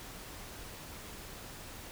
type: silence
effects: pink hiss -47 dBFS RMS until 1.91 s